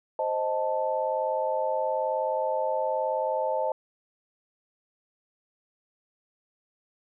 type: chord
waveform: sine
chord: A diminished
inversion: first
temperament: equal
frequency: 523.3 / 622.3 / 880 Hz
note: C5 / Eb5 / A5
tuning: 0 / 0 / 0 cents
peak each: -29 dBFS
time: 0.19-3.72 s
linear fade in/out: 2 ms
effects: none